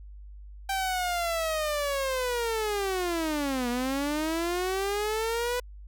sawtooth linear two-way sweep, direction down then up, 784 to 238.5 to 497.1 Hz, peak -23 dBFS, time 0.69-5.6 s, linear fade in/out 5 ms, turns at 3.69 s, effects added 50 Hz sine -42 dBFS peak until 5.87 s

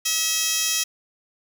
15% pulse tone with high-pass filter, 644 Hz, E5, 41 cents flat, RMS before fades -23 dBFS, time 0.05-0.84 s, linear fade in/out 10 ms, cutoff 4300 Hz, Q 2.4, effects none

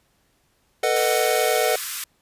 square chord, B dominant seventh, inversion third, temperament just, 444.5 / 493.9 / 617.4 / 740.8 Hz, A4 / B4 / D#5 / F#5, +18 / 0 / -14 / +2 cents, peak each -25 dBFS, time 0.83-1.76 s, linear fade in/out 5 ms
white high-pass noise, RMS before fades -29 dBFS, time 0.96-2.04 s, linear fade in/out 2 ms, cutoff 1100 Hz, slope 48 dB/octave
effects pink hiss -65 dBFS RMS until 2.21 s + resampled to 32000 Hz

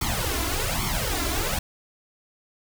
pink noise with flanger, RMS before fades -26 dBFS, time 0.01-1.59 s, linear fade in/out 5 ms, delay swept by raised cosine 0.9 to 3 ms, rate 1.2 Hz, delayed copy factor +0.95, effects none

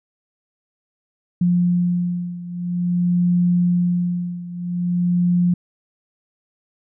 sine beating tone pair, 176.2 / 176.69 Hz, F3 / F3, +16 / +20 cents, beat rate 0.49 Hz, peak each -18 / -21 dBFS, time 1.41-5.54 s, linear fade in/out 5 ms, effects none

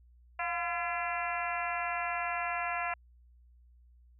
harmonic tone with a mistuned harmonic, 340.3 Hz, F4, 45 cents flat, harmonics 2 / 3 / 4 / 5 / 6 / 7 / 8, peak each -36 / -38 / -39 / -40 / -41 / -41 / -42 dBFS, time 0.39-2.94 s, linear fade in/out 5 ms, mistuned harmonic 2, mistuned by +57 cents, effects added 60 Hz sine -57 dBFS peak until 4.19 s

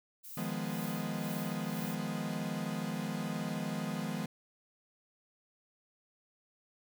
violet noise with tremolo, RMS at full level -46 dBFS, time 0.23-1.96 s, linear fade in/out 20 ms, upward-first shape sine, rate 2 Hz, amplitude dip 80%
45% pulse chord, F half-diminished seventh, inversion third, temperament equal, 155.56 / 174.61 / 207.7 / 246.9 Hz, Eb3 / F3 / Ab3 / Cb4, 0 / 0 / 0 / 0 cents, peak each -41 / -40 / -39 / -41 dBFS, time 0.37-4.26 s, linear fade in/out 5 ms
effects none

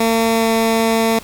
15% pulse tone with pitch glide, 226.8 to 225.5 Hz, A#3 to A3, -47 to +43 cents, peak -7 dBFS, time 0-1.19 s, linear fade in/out 5 ms, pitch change -10 cents, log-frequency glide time 0.32-0.47 s, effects pink hiss -38 dBFS RMS until 1.23 s

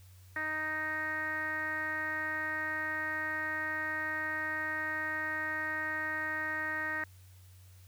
10% pulse tone with low-pass filter, 311.1 Hz, D#4, in tune, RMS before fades -35 dBFS, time 0.36-7.04 s, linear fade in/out 2 ms, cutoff 1800 Hz, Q 9.9, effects added 92 Hz sine -53 dBFS peak until 7.87 s + white hiss -64 dBFS RMS until 7.87 s

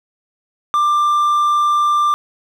triangle tone, 1186 Hz, D6, 17 cents sharp, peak -10 dBFS, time 0.74-2.14 s, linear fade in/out 0 ms, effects none

